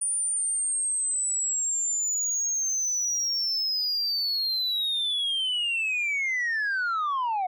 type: linear sweep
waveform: sine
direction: down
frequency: 9397 to 717 Hz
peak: -22 dBFS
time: 0.01-7.47 s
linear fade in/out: 10 ms
effects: tanh soft clip ceiling -23 dBFS